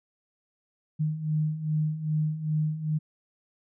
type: beating tone pair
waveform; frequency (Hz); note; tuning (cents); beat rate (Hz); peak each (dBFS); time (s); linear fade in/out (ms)
sine; 152.4 / 154.9; D#3 / D#3; -36 / -7; 2.5; -31 / -26; 0.99-2.99; 20
effects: none